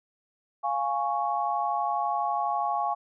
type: chord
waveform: sine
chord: Db major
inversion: first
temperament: equal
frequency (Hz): 698.5 / 830.6 / 1108.7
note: F5 / Ab5 / Db6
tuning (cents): 0 / 0 / 0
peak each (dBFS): -30 / -28 / -30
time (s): 0.63-2.95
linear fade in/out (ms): 20
effects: none